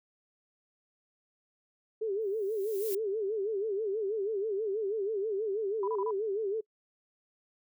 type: tone with vibrato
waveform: sine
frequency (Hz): 415.3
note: G#4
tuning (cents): 0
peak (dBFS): -29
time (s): 2.01-6.61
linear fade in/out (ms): 10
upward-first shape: sine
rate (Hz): 6.2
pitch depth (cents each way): 140
type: noise with exponential growth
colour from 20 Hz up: violet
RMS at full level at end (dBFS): -36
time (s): 2.21-2.95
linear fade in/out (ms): 5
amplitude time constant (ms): 160
type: tone bursts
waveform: sine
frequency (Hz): 987.8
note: B5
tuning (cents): 0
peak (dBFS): -34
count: 4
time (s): 5.83-6.108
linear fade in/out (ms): 2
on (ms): 47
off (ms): 30
effects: noise-tail reverb RT60 0.1 s tail -25 dB re dry